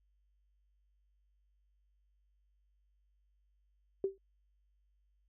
sine tone with exponential decay, 388.9 Hz, G4, 14 cents flat, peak -26 dBFS, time 4.04-4.18 s, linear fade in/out 2 ms, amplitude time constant 29 ms, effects added 50 Hz sine -70 dBFS peak until 5.28 s

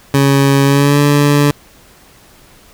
20% pulse tone with pitch glide, 138.59 to 144.81 Hz, C#3 to D3, 0 to -24 cents, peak -3 dBFS, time 0.14-1.51 s, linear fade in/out 2 ms, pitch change +76 cents, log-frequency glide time 0.65-0.99 s, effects pink hiss -44 dBFS RMS until 2.73 s

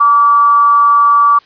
sine tone with frequency modulation, 1153 Hz, D6, 32 cents flat, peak -5 dBFS, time 0-1.39 s, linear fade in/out 10 ms, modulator 247 Hz, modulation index 0.24, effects white hiss -46 dBFS RMS until 1.45 s + resampled to 11025 Hz

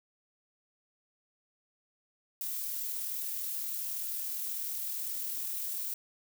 violet noise with amplitude modulation, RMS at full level -35 dBFS, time 2.41-5.94 s, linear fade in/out 2 ms, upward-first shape sine, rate 39.9 Hz, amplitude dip 25%, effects none

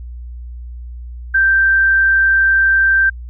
sine tone, 1568 Hz, G6, in tune, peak -9 dBFS, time 1.34-3.1 s, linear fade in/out 10 ms, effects added 60 Hz sine -27 dBFS peak until 3.29 s

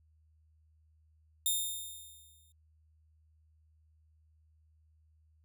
5% pulse tone with exponential decay, 3642 Hz, A#7, 41 cents flat, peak -19 dBFS, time 1.46-2.52 s, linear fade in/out 1 ms, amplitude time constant 230 ms, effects added 78 Hz sine -64 dBFS peak until 5.44 s

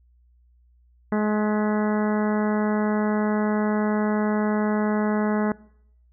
harmonic tone with a mistuned harmonic, 211.5 Hz, G#3, 32 cents sharp, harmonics 1 / 2 / 3 / 4 / 5 / 6 / 7 / 8 / 9, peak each -21 / -27 / -31 / -33 / -35 / -37 / -38 / -39 / -40 dBFS, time 1.12-5.52 s, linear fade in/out 2 ms, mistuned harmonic 9, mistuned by +51 cents, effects noise-tail reverb RT60 0.7 s tail -22 dB re dry + added 60 Hz sine -55 dBFS peak until 6.12 s

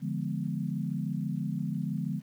sine chord, D diminished seventh, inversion none, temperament equal with one note detuned, 146.83 / 172.91 / 207.7 / 246.9 Hz, D3 / F3 / Ab3 / Cb4, 0 / -17 / 0 / 0 cents, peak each -34 / -34 / -35 / -38 dBFS, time 0-2.22 s, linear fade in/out 50 ms, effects 10-bit

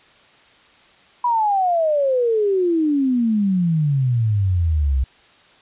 sine exponential sweep, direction down, 987.8 to 63 Hz, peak -15 dBFS, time 1.24-5.04 s, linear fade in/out 5 ms, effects white hiss -51 dBFS RMS until 5.61 s + resampled to 8000 Hz

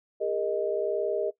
sine chord, Ab suspended second, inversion none, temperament equal with one note detuned, 405.1 / 466.2 / 622.3 Hz, Ab4 / Bb4 / Eb5, -43 / 0 / 0 cents, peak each -30 / -30 / -29 dBFS, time 0.2-1.31 s, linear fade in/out 20 ms, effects noise-tail reverb RT60 0.1 s tail -17 dB re dry

